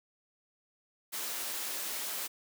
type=high-pass noise; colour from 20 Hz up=white; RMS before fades=-37 dBFS; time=1.12-2.28 s; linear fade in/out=20 ms; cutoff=280 Hz; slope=12 dB/octave; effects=none